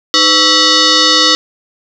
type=tone with frequency modulation; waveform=sine; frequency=310 Hz; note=D#4; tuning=6 cents flat; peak=-6 dBFS; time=0.14-1.35 s; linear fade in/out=0 ms; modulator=816 Hz; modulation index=6.3; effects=none